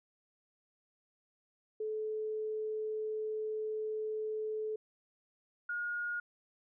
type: tone pair in turn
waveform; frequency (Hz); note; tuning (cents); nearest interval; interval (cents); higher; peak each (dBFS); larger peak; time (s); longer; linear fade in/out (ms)
sine; 432.5 / 1432.7; A4 / F6; -30 / +44; octave + major sixth; 2074; second; -34 / -34; neither; 1.8-4.76 / 5.69-6.2; first; 5
effects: none